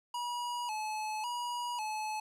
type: tone with vibrato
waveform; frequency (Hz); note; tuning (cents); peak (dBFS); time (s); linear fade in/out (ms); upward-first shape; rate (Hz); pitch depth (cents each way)
square; 911; A#5; -40; -35; 0.14-2.2; 5; square; 0.91; 100
effects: low-pass 11000 Hz 12 dB/octave + 11-bit